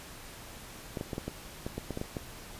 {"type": "clicks", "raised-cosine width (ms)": 2, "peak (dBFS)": -21, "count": 11, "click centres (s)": [0.972, 1.011, 1.132, 1.181, 1.28, 1.665, 1.78, 1.907, 1.974, 2.014, 2.168], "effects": ["pink hiss -47 dBFS RMS until 2.59 s", "resampled to 32000 Hz"]}